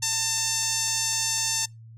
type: tone with band-pass filter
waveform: sawtooth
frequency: 896 Hz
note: A5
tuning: 31 cents sharp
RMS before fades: -26 dBFS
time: 0.02-1.66 s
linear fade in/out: 10 ms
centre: 6600 Hz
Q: 2.8
effects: noise-tail reverb RT60 0.2 s tail -25 dB re dry + added 113 Hz sine -43 dBFS peak until 1.97 s